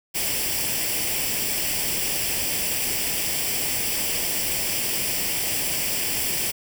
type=noise with comb filter; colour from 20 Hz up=white; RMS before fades=-25 dBFS; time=0.14-6.52 s; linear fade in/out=20 ms; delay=0.38 ms; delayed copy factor=+0.65; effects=none